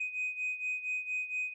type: beating tone pair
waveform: sine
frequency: 2501 / 2505.3 Hz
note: D#7 / D#7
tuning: +8 / +11 cents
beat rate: 4.3 Hz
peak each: -33 / -37 dBFS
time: 0-1.54 s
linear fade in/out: 10 ms
effects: tanh soft clip ceiling -28 dBFS

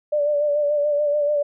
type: tone with vibrato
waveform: sine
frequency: 587.3 Hz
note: D5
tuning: in tune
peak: -17 dBFS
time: 0.12-1.43 s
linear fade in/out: 10 ms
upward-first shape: sine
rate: 6.9 Hz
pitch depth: 37 cents each way
effects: none

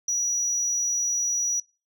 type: tone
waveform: sine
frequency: 5830 Hz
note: F#8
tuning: 26 cents flat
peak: -20 dBFS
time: 0.08-1.6 s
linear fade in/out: 5 ms
effects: noise-tail reverb RT60 0.3 s tail -25 dB re dry + tanh soft clip ceiling -21 dBFS

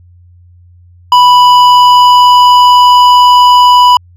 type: tone with hard clipping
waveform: triangle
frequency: 987.8 Hz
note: B5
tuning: in tune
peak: -3 dBFS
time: 1.12-3.97 s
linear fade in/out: 2 ms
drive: 13 dB
effects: added 88 Hz sine -37 dBFS peak until 4.16 s

